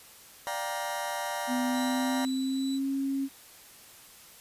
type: chord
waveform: sawtooth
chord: G minor seventh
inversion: second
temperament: just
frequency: 588 / 705.6 / 784 / 940.8 Hz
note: D5 / F5 / G5 / Bb5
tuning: +2 / +18 / 0 / +16 cents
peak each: -33 / -34 / -34 / -31 dBFS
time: 0.47-2.25 s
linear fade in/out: 0 ms
type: tone with pitch glide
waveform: sine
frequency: 250 to 272.6 Hz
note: B3 to C#4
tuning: +21 to -29 cents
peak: -27 dBFS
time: 1.47-3.29 s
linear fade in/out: 50 ms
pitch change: +150 cents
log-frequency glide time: 1.58-2.89 s
type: tone with tremolo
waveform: 35% pulse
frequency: 3951 Hz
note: B7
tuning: in tune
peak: -37 dBFS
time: 1.72-2.8 s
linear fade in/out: 50 ms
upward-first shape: triangle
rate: 2.2 Hz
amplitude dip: 30%
effects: white hiss -52 dBFS RMS until 4.4 s + resampled to 32000 Hz